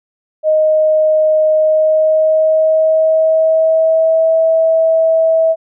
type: tone with pitch glide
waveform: sine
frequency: 622.3 to 648.4 Hz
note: D#5 to E5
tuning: 0 to -29 cents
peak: -8 dBFS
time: 0.43-5.56 s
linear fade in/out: 50 ms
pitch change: +71 cents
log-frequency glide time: 1.53-4.35 s
effects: none